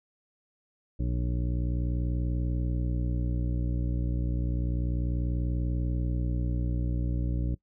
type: harmonic tone with a mistuned harmonic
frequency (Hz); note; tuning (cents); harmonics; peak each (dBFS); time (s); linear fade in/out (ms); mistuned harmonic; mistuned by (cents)
60.3; B1; -41; 1 / 2 / 3 / 4 / 5 / 6 / 7 / 9; -28 / -32 / -37 / -44 / -38 / -52 / -50 / -49; 0.99-7.55; 10; 9; +17
effects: noise-tail reverb RT60 0.1 s tail -21 dB re dry

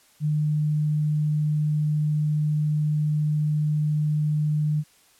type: tone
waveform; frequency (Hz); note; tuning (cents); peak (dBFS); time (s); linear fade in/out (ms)
sine; 151.2; D#3; -49; -20; 0.2-4.84; 50
effects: white hiss -58 dBFS RMS until 5.19 s + low-pass 12000 Hz 12 dB/octave

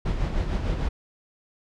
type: noise with tremolo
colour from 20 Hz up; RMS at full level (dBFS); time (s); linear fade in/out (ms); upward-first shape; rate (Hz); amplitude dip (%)
brown; -24; 0.05-0.89; 10; sine; 6.6; 45
effects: low-pass 5000 Hz 12 dB/octave

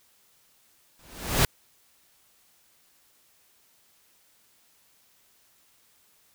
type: noise with exponential growth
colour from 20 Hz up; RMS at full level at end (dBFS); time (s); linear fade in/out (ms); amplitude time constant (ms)
pink; -18; 0.99-1.45; 2; 99
effects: white hiss -63 dBFS RMS until 6.34 s

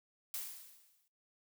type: noise with exponential decay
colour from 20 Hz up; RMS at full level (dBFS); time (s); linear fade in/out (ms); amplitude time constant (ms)
blue; -39; 0.34-1.08; 1; 160
effects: noise-tail reverb RT60 0.2 s tail -19 dB re dry

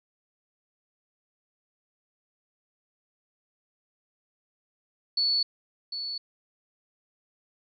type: tone with echo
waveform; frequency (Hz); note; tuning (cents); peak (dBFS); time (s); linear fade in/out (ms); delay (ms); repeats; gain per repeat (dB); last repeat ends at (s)
sine; 4435; C#8; 0; -22; 5.17-5.43; 5; 750; 1; -9; 6.18
effects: none

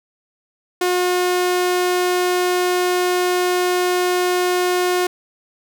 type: tone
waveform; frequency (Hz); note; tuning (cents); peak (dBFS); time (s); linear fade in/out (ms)
sawtooth; 360; F#4; -47; -12; 0.81-5.07; 5
effects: none

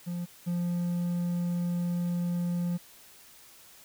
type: tone pair in turn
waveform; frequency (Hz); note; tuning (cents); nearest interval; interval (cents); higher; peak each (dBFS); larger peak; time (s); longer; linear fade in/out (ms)
triangle; 174.61 / 174.61; F3 / F3; 0 / 0; unison; 0; neither; -29 / -25; second; 0.06-0.26 / 0.46-2.78; second; 20
effects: white hiss -54 dBFS RMS until 3.84 s

